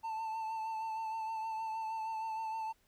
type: tone with vibrato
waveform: triangle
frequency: 887 Hz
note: A5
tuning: 14 cents sharp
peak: -34 dBFS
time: 0.03-2.73 s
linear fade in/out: 20 ms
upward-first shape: triangle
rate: 6.4 Hz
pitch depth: 32 cents each way
effects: pink hiss -72 dBFS RMS until 2.87 s